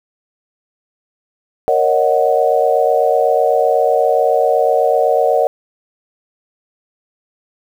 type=chord; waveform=sine; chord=D# minor seventh; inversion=second; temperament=equal; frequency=466.2 / 554.4 / 622.3 / 740 Hz; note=A#4 / C#5 / D#5 / F#5; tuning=0 / 0 / 0 / 0 cents; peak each=-16 dBFS; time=1.68-5.47 s; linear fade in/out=0 ms; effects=7-bit